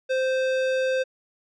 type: tone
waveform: square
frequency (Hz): 521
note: C5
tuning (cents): -7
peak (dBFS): -22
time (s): 0.09-1.04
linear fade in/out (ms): 20
effects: low-pass 4000 Hz 12 dB/octave